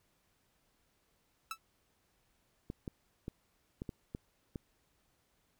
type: tone with exponential decay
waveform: sawtooth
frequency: 1316 Hz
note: E6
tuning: 3 cents flat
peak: -30 dBFS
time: 1.51-1.58 s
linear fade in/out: 2 ms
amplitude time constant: 15 ms
type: clicks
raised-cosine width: 3 ms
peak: -27 dBFS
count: 7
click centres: 2.701 / 2.878 / 3.281 / 3.819 / 3.892 / 4.149 / 4.558 s
effects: pink hiss -75 dBFS RMS until 5.59 s